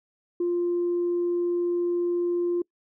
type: tone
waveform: sine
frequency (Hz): 349.2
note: F4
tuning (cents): 0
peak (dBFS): -21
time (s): 0.4-2.62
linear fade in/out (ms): 5
effects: noise-tail reverb RT60 0.1 s tail -26 dB re dry + tanh soft clip ceiling -19 dBFS